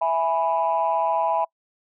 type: chord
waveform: sine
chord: E major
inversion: none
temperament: equal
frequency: 659.3 / 830.6 / 987.8 Hz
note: E5 / G#5 / B5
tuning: 0 / 0 / 0 cents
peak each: -23 dBFS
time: 0.01-1.45 s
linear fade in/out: 10 ms
effects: noise-tail reverb RT60 0.1 s tail -26 dB re dry + tanh soft clip ceiling -12 dBFS